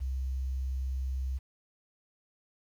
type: tone with quantisation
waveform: sine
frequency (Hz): 65.41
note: C2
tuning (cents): 0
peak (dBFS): -30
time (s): 0-1.39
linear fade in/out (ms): 20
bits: 10
effects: none